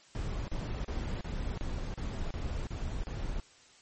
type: noise bursts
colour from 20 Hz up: brown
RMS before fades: -35 dBFS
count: 9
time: 0.15-3.4 s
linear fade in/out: 0 ms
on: 330 ms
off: 35 ms
effects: white hiss -59 dBFS RMS until 3.81 s + MP3 32 kbps